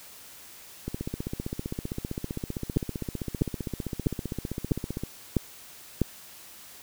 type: two click trains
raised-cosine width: 3 ms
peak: -18 / -9 dBFS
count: 65 / 6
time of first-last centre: 0.88-5.036 / 2.77-6.017 s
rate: 15.4 / 1.54 Hz
effects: white hiss -48 dBFS RMS until 6.82 s